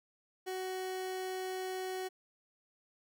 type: tone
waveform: 30% pulse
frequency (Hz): 373.5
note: F#4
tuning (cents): +16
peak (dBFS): -34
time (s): 0.46-2.09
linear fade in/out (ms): 20
effects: none